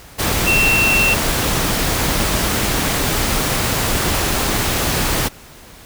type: tone in noise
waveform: sine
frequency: 2700 Hz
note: E7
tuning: 41 cents sharp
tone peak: -13 dBFS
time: 0.46-1.15 s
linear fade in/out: 20 ms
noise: pink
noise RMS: -18 dBFS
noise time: 0.18-5.29 s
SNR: +2 dB
effects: pink hiss -41 dBFS RMS until 5.85 s